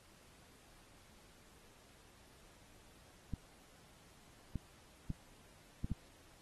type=clicks; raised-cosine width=5 ms; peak=-26 dBFS; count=5; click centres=3.337 / 4.557 / 5.103 / 5.845 / 5.917 s; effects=pink hiss -64 dBFS RMS until 6.41 s + AAC 32 kbps